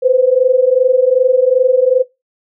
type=tone pair together; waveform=sine; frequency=497.4 / 520 Hz; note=B4 / C5; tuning=+12 / -11 cents; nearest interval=minor second; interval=77 cents; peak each=-11 dBFS; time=0.02-2.03 s; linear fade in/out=20 ms; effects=noise-tail reverb RT60 0.2 s tail -18 dB re dry